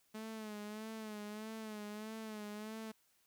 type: tone with vibrato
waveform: sawtooth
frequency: 214.8 Hz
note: A3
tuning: 41 cents flat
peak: -40 dBFS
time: 0.14-2.92 s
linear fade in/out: 10 ms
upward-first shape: sine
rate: 1.6 Hz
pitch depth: 57 cents each way
effects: white hiss -74 dBFS RMS until 3.26 s